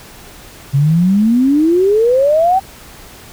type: exponential sweep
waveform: sine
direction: up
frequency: 134.1 to 784 Hz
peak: -8 dBFS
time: 0.73-2.6 s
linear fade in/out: 20 ms
effects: pink hiss -37 dBFS RMS until 3.32 s